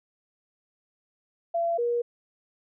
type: tone pair in turn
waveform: sine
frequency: 678 / 476.5 Hz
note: E5 / A#4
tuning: +49 / +38 cents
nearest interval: tritone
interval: 611 cents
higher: first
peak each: -23 dBFS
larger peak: neither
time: 1.54-1.78 / 1.78-2.02 s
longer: neither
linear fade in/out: 10 ms
effects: none